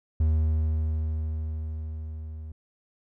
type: tone with level ramp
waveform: triangle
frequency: 78.3 Hz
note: D#2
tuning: 11 cents sharp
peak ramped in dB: -17 to -34 dBFS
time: 0.2-2.52 s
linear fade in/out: 5 ms
effects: none